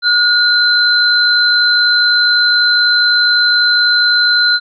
sine tone pair together, 1441 / 4076 Hz, F#6 / C8, -46 / -46 cents, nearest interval octave + tritone, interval 1800 cents, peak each -11 dBFS, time 0.02-4.6 s, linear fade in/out 50 ms, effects none

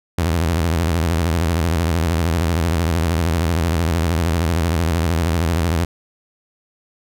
sawtooth tone with vibrato, 83 Hz, E2, 12 cents sharp, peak -12 dBFS, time 0.18-5.85 s, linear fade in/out 5 ms, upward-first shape square, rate 13 Hz, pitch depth 110 cents each way, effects none

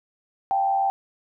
sine tone with frequency modulation, 784 Hz, G5, in tune, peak -19 dBFS, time 0.51-0.9 s, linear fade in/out 0 ms, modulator 87.4 Hz, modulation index 0.53, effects none

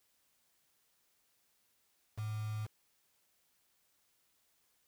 sine tone with quantisation, 107.6 Hz, A2, 38 cents flat, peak -36 dBFS, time 2.17-2.67 s, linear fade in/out 20 ms, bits 8, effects white hiss -75 dBFS RMS until 4.87 s

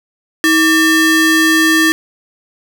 square ring-modulated tone, 740 Hz, F#5, in tune, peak -6 dBFS, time 0.44-1.92 s, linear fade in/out 0 ms, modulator 1060 Hz, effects none

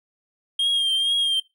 triangle tone with vibrato, 3218 Hz, G7, 45 cents sharp, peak -17 dBFS, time 0.59-1.4 s, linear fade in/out 5 ms, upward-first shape triangle, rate 2.2 Hz, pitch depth 47 cents each way, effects noise-tail reverb RT60 0.2 s tail -20 dB re dry

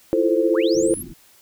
sine chord, F major seventh, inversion third, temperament equal with one note detuned, 329.6 / 344.8 / 440 / 523.3 Hz, E4 / F4 / A4 / C5, 0 / -22 / 0 / 0 cents, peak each -21 dBFS, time 0.13-0.94 s, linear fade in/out 0 ms
sine linear sweep, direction up, 784 to 11670 Hz, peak -29 dBFS, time 0.54-1.03 s, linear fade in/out 10 ms
white low-pass noise, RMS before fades -37 dBFS, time 0.73-1.14 s, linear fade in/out 20 ms, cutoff 360 Hz, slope 96 dB/octave
effects white hiss -53 dBFS RMS until 1.41 s

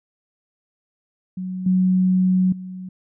sine tone with level steps, 185 Hz, F#3, in tune, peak -25 / -14 / -30 dBFS, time 1.37-2.89 s, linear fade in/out 5 ms, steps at 1.66 / 2.52 s, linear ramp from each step 5 ms, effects none

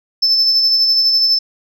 sine tone with tremolo, 5274 Hz, E8, in tune, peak -7 dBFS, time 0.22-1.39 s, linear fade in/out 10 ms, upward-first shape sine, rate 12 Hz, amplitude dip 40%, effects tanh soft clip ceiling -7 dBFS

